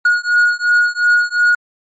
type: beating tone pair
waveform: triangle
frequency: 1444 / 1446.8 Hz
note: F#6 / F#6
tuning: -43 / -39 cents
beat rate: 2.8 Hz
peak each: -12 dBFS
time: 0.05-1.55 s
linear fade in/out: 5 ms
effects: MP3 32 kbps